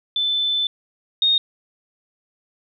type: tone pair in turn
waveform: sine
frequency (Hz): 3520 / 3706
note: A7 / A#7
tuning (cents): 0 / -11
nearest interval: minor second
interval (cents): 89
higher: second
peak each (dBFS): -18 / -14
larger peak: second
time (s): 0.16-0.67 / 1.22-1.38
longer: first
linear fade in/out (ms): 2
effects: none